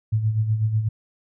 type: tone with tremolo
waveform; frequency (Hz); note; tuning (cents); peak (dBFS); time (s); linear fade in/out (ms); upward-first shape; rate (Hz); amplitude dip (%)
sine; 109.2; A2; -13; -16; 0.12-0.89; 10; sine; 8.1; 60
effects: none